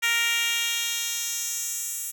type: tone with high-pass filter sweep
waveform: 10% pulse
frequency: 466.2 Hz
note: A#4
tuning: in tune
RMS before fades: -27 dBFS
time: 0.02-2.12 s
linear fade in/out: 20 ms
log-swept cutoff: 2000 to 9200 Hz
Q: 1.5
effects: none